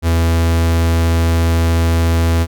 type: tone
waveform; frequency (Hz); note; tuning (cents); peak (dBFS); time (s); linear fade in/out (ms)
45% pulse; 83.1; E2; +15; -11; 0.02-2.47; 50
effects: none